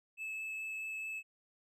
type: tone with vibrato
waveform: triangle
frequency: 2607 Hz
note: E7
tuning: 20 cents flat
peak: -37 dBFS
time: 0.17-1.23 s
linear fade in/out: 50 ms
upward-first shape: triangle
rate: 4.7 Hz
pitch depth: 8 cents each way
effects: none